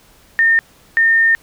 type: tone pair in turn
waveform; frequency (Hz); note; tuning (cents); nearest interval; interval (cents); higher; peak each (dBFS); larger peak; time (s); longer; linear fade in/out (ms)
sine; 1820 / 1820; A#6 / A#6; -42 / -42; unison; 0; neither; -9; neither; 0.39-0.59 / 0.97-1.35; second; 0
effects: pink hiss -49 dBFS RMS until 1.42 s